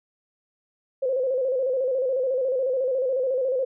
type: tone with vibrato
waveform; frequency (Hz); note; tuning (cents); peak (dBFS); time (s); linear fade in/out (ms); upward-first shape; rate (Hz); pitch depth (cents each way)
sine; 519; C5; -14; -21; 1.02-3.65; 10; square; 14; 62
effects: none